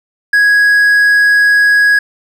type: tone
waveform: triangle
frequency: 1661.2 Hz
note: G#6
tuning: in tune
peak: -4 dBFS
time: 0.33-1.99 s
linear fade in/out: 5 ms
effects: none